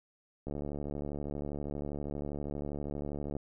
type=click train; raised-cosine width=2 ms; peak=-25 dBFS; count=211; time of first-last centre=0.47-3.367 s; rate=72.5 Hz; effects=none